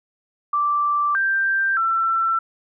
sine tone with pitch steps, 1171 / 1576 / 1342 Hz, D6 / G6 / E6, -5 / +9 / +31 cents, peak -17 dBFS, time 0.53-2.39 s, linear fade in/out 5 ms, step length 620 ms, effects none

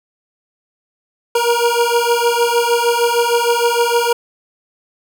25% pulse beating tone pair, 470 / 476.5 Hz, A#4 / A#4, +14 / +38 cents, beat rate 6.5 Hz, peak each -12 dBFS, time 1.35-4.13 s, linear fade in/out 5 ms, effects none

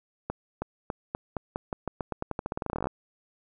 accelerating click train, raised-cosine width 1 ms, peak -16 dBFS, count 27, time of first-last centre 0.3-2.871 s, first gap 320 ms, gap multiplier 0.88, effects none

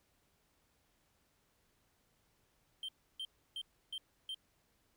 triangle tone bursts, 3139 Hz, G7, 2 cents sharp, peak -38 dBFS, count 5, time 2.83-4.345 s, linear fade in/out 2 ms, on 55 ms, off 310 ms, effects pink hiss -75 dBFS RMS until 4.96 s

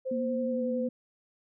sine tone with pitch glide, 521 to 509.7 Hz, C5 to C5, -7 to -45 cents, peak -30 dBFS, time 0.05-0.89 s, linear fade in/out 20 ms, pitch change -38 cents, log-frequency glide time 0.47-0.62 s
sine tone with vibrato, 237.7 Hz, A#3, 34 cents sharp, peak -30 dBFS, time 0.11-0.89 s, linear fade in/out 5 ms, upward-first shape triangle, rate 11 Hz, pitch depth 51 cents each way
effects none

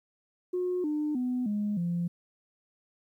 sine tone with pitch steps, 361.7 / 300.7 / 249.9 / 207.7 / 172.68 Hz, F#4 / D4 / B3 / G#3 / F3, -39 / +41 / +21 / 0 / -19 cents, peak -26 dBFS, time 0.53-2.08 s, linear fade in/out 10 ms, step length 310 ms, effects tanh soft clip ceiling -23 dBFS + 11-bit

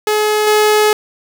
sawtooth tone with level steps, 424.7 Hz, G#4, 39 cents sharp, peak -8 / -5 dBFS, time 0.07-0.93 s, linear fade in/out 2 ms, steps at 0.47 s, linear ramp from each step 2 ms, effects none

